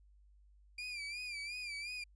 30% pulse tone with vibrato, 2383 Hz, D7, 25 cents sharp, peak -38 dBFS, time 0.78-2.04 s, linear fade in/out 5 ms, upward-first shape sine, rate 2.8 Hz, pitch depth 80 cents each way, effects added 50 Hz sine -61 dBFS peak until 2.15 s + resampled to 22050 Hz

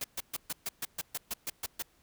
white noise bursts, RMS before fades -35 dBFS, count 12, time 0.01-1.824 s, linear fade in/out 5 ms, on 32 ms, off 130 ms, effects pink hiss -67 dBFS RMS until 2.02 s

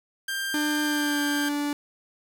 sawtooth tone, 1587 Hz, G6, 21 cents sharp, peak -24 dBFS, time 0.28-1.49 s, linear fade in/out 5 ms
45% pulse tone with pitch glide, 298.9 to 290.6 Hz, D4 to D4, +31 to -18 cents, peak -25 dBFS, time 0.54-1.73 s, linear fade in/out 2 ms, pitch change -49 cents, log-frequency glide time 0.83-1.21 s
effects 8-bit

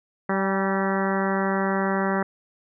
harmonic tone with a mistuned harmonic, 193.3 Hz, G3, 24 cents flat, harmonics 1 / 2 / 3 / 4 / 5 / 6 / 7 / 8 / 9 / 10, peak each -25 / -28 / -30 / -31 / -32 / -33 / -33 / -34 / -35 / -35 dBFS, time 0.29-2.23 s, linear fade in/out 5 ms, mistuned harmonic 4, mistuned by +29 cents, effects none

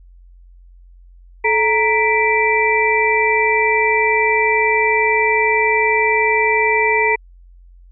sine tone cluster, 434.4 / 931 / 1980 / 2340 Hz, A4 / A#5 / B6 / D7, -22 / -2 / +4 / -7 cents, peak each -18 dBFS, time 1.44-7.16 s, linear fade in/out 10 ms, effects added 44 Hz sine -41 dBFS peak until 7.91 s

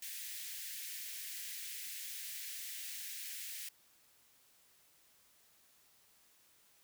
white high-pass noise, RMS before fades -45 dBFS, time 0.02-3.69 s, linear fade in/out 5 ms, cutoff 1700 Hz, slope 48 dB/octave, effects white hiss -68 dBFS RMS until 6.83 s

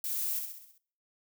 violet noise with echo, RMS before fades -34 dBFS, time 0.04-0.39 s, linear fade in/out 2 ms, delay 65 ms, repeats 6, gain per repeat -5 dB, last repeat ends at 0.78 s, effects noise-tail reverb RT60 0.5 s tail -20 dB re dry

